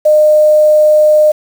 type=tone with quantisation; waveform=sine; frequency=609 Hz; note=D#5; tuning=37 cents flat; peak=-4 dBFS; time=0.05-1.32 s; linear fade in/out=10 ms; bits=5; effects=none